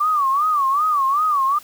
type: tone with vibrato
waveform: sine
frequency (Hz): 1158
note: D6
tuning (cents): -25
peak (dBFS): -15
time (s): 0-1.59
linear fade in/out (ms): 10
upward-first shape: sine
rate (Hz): 2.6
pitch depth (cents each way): 150
effects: white hiss -45 dBFS RMS until 1.63 s